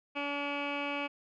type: tone with low-pass filter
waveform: 15% pulse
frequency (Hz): 285.9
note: D4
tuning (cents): -46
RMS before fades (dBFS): -35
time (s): 0.15-1.08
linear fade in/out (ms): 20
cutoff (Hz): 2400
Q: 5.8
effects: none